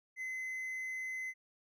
triangle tone, 2044 Hz, C7, 41 cents flat, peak -36 dBFS, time 0.16-1.34 s, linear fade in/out 50 ms, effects none

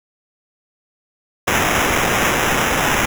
blue noise with sample-and-hold, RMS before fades -17 dBFS, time 1.47-3.06 s, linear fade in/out 10 ms, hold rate 4410 Hz, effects none

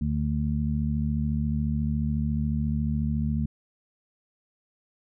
harmonic tone, 74.1 Hz, D2, 16 cents sharp, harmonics 1 / 2 / 3, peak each -28 / -28 / -28 dBFS, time 0.01-3.46 s, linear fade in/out 5 ms, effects none

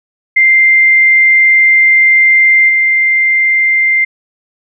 sine tone with level steps, 2093 Hz, C7, in tune, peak -4 / -7 dBFS, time 0.36-4.05 s, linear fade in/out 10 ms, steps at 2.68 s, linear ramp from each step 20 ms, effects none

